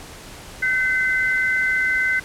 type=tone pair together; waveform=sine; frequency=1533 / 2046 Hz; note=G6 / C7; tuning=-39 / -39 cents; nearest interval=perfect fourth; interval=500 cents; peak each=-20 dBFS; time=0.62-2.2 s; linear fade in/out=10 ms; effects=pink hiss -39 dBFS RMS until 2.24 s + low-pass 11000 Hz 12 dB/octave